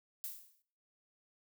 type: noise with exponential decay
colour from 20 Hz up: violet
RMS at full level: -39 dBFS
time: 0.24-0.62 s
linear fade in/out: 0 ms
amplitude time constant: 81 ms
effects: noise-tail reverb RT60 0.5 s tail -17 dB re dry